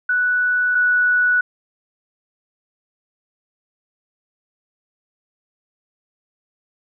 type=tone pair in turn; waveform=sine; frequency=1480 / 1474.9 Hz; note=F#6 / F#6; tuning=0 / -6 cents; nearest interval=unison; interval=6 cents; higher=first; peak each=-15 / -13 dBFS; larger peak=second; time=0.09-0.75 / 0.75-1.41 s; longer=neither; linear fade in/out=5 ms; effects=none